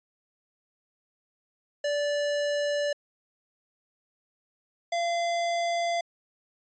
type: tone pair in turn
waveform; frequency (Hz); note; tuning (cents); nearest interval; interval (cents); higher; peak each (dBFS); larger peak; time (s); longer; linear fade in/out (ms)
square; 582 / 685.4; D5 / F5; -16 / -33; minor third; 283; second; -26; neither; 1.84-2.93 / 4.92-6.01; neither; 5
effects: resampled to 16000 Hz